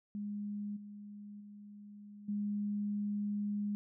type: tone with level steps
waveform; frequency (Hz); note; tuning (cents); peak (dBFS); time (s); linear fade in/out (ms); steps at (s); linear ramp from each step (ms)
sine; 205.9; G#3; -15; -37 / -46 / -49 / -33; 0.15-3.75; 0; 0.76 / 1.4 / 2.28; 10
effects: none

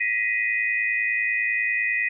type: tone cluster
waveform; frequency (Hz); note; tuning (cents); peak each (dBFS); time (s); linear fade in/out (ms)
sine; 1907 / 2017 / 2488; A#6 / B6 / D#7; +39 / +36 / -1; -25 / -27 / -25; 0-2.09; 10
effects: none

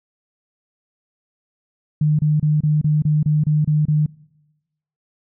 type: tone bursts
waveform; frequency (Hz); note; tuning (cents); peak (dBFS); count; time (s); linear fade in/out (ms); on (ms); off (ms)
sine; 151.6; D#3; -45; -13; 10; 2.01-4.062; 5; 180; 28
effects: noise-tail reverb RT60 1.0 s tail -24 dB re dry

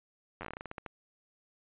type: slowing click train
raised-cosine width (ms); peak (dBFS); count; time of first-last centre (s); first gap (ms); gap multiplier
0.5; -25; 14; 0.41-0.862; 10; 1.19
effects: resampled to 8000 Hz

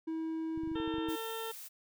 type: tone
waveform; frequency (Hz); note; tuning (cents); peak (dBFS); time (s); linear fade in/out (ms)
triangle; 322.1; E4; -40; -32; 0.07-1.16; 10
type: clicks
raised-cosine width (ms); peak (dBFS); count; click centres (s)
5; -35; 10; 0.576 / 0.635 / 0.675 / 0.716 / 0.756 / 0.801 / 0.877 / 0.941 / 0.983 / 1.087
type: harmonic tone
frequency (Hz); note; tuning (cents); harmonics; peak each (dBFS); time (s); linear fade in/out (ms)
450; A4; +39; 1 / 2 / 3 / 4 / 6 / 7 / 8; -40 / -44 / -46 / -50 / -52 / -49 / -50; 0.75-1.52; 10
type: noise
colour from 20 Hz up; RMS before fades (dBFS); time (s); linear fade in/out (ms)
blue; -47; 1.08-1.69; 20
effects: none

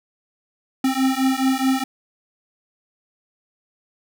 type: beating tone pair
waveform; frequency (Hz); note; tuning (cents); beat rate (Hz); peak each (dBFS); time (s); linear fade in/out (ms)
square; 261.6 / 266.3; C4 / C4; 0 / +31; 4.7; -21; 0.84-1.84; 5
effects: none

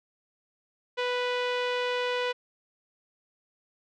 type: tone with low-pass filter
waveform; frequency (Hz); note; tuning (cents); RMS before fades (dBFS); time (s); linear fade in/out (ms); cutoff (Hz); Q
sawtooth; 493.9; B4; 0; -29; 0.97-2.33; 20; 3200; 1.8
effects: none

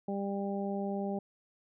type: harmonic tone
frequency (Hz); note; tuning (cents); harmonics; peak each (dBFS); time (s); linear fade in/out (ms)
198.7; G3; +24; 1 / 2 / 3 / 4; -34 / -38 / -40 / -41; 0.08-1.19; 5
effects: none

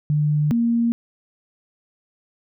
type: tone pair in turn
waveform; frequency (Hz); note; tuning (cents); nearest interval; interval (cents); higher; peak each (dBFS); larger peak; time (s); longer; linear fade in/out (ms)
sine; 149.4 / 233.6; D3 / A#3; +30 / +4; minor sixth; 774; second; -16; neither; 0.1-0.51 / 0.51-0.92; neither; 0
effects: none

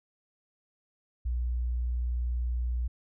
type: tone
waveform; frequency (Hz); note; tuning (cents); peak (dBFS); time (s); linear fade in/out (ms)
sine; 60.5; B1; -35; -27; 1.25-2.88; 10
effects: none

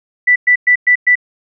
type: tone bursts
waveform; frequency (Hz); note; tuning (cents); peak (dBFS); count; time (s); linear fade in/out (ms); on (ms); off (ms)
sine; 1975.5; B6; 0; -6; 5; 0.27-1.155; 10; 89; 110
effects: none

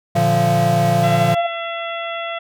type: chord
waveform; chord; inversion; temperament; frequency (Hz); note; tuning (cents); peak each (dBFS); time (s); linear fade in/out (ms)
square; Bb major; none; equal with one note detuned; 116.54 / 147.43 / 174.61; Bb2 / D3 / F3; 0 / +7 / 0; -21; 0.15-1.35; 10
type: tone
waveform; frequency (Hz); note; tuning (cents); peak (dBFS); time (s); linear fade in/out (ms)
sine; 686; F5; -31; -16; 0.15-1.47; 10
type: harmonic tone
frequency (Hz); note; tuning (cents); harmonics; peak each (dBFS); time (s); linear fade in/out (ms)
674; E5; +38; 1 / 2 / 3 / 4 / 5; -26 / -29 / -31 / -32 / -33; 1.03-2.39; 10
effects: none

